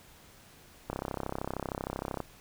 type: click train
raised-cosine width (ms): 1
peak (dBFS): -19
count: 44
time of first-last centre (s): 0.9-2.203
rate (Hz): 33
effects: pink hiss -56 dBFS RMS until 2.4 s